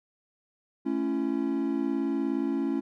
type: chord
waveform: triangle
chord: A major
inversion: none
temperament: equal with one note detuned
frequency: 220 / 277.2 / 336.4 Hz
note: A3 / C#4 / E4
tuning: 0 / 0 / +35 cents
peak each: -31 / -26 / -29 dBFS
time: 0.85-2.81 s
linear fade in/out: 20 ms
effects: none